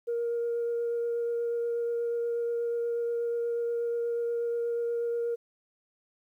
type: tone with vibrato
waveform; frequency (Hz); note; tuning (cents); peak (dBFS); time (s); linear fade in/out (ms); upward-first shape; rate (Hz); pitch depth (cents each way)
sine; 470; A#4; +14; -26; 0.07-5.36; 20; triangle; 8.3; 10
effects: tanh soft clip ceiling -24 dBFS + 11-bit